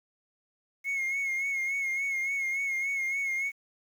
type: tone with vibrato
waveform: sine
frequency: 2170 Hz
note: C#7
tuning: 37 cents flat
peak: -25 dBFS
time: 0.84-3.52 s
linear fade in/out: 50 ms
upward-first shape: sine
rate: 3.5 Hz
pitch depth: 45 cents each way
effects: tanh soft clip ceiling -27 dBFS + 9-bit